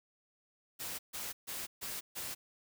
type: noise bursts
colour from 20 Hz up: white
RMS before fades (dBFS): -41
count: 5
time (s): 0.79-2.35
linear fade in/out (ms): 20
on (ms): 200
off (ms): 140
effects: none